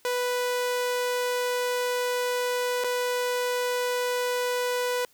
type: tone with dropouts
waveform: sawtooth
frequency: 493.9 Hz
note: B4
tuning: in tune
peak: -21 dBFS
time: 0.05-5.05 s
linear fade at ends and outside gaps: 1 ms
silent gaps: 2.839-2.844 s
effects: white hiss -61 dBFS RMS until 5.13 s